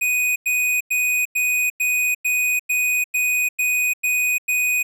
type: tone bursts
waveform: square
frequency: 2489 Hz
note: D#7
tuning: in tune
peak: -18 dBFS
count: 11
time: 0.01-4.83 s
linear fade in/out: 10 ms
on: 350 ms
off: 97 ms
effects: none